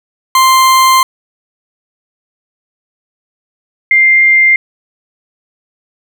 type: tone pair in turn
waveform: 40% pulse / sine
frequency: 1047 / 2101 Hz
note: C6 / C7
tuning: +1 / +7 cents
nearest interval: octave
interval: 1206 cents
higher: second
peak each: -4 dBFS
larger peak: neither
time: 0.35-1.03 / 3.91-4.56 s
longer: first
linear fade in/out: 2 ms
effects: none